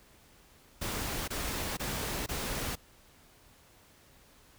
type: noise bursts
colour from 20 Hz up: pink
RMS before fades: -35 dBFS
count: 4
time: 0.81-2.756 s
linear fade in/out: 10 ms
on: 470 ms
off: 22 ms
effects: pink hiss -60 dBFS RMS until 4.58 s